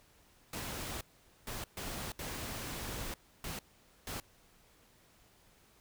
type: noise bursts at uneven times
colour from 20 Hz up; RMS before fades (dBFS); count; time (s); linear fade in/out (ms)
pink; -41; 6; 0.53-1.01 / 1.47-1.64 / 1.77-2.12 / 2.19-3.14 / 3.44-3.59 / 4.07-4.2; 2
effects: pink hiss -65 dBFS RMS until 5.8 s